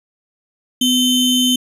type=ring-modulated tone; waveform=square; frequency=1661 Hz; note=G#6; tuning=in tune; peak=-10 dBFS; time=0.81-1.56 s; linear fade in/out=5 ms; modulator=1410 Hz; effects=resampled to 32000 Hz